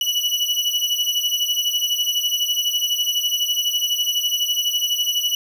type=beating tone pair; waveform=35% pulse; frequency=2939 / 2951 Hz; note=F#7 / F#7; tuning=-12 / -5 cents; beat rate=12 Hz; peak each=-20 dBFS; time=0.01-5.35 s; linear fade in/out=2 ms; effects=9-bit